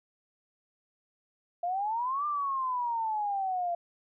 sine exponential two-way sweep, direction up then down, 683 to 1200 to 683 Hz, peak -28 dBFS, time 1.63-3.75 s, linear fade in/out 5 ms, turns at 2.26 s, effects none

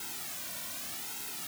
white noise with flanger, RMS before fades -40 dBFS, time 0-1.47 s, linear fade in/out 2 ms, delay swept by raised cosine 1.7 to 2.41 ms, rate 0.84 Hz, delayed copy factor -0.85, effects none

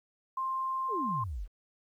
sine tone, 1053 Hz, C6, 11 cents sharp, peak -30 dBFS, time 0.37-1.24 s, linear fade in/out 5 ms
sine exponential sweep, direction down, 521 to 36.71 Hz, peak -34 dBFS, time 0.88-1.48 s, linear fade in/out 50 ms
effects 11-bit

